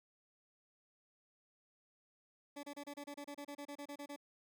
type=tone bursts; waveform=20% pulse; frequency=287.2 Hz; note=D4; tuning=39 cents flat; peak=-40 dBFS; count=16; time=2.56-4.163 s; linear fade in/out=10 ms; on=73 ms; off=29 ms; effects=none